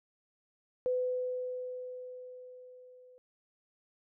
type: tone with level ramp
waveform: sine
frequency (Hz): 503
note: B4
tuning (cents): +32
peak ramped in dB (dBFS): -27 to -55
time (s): 0.86-3.18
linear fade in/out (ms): 0
effects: none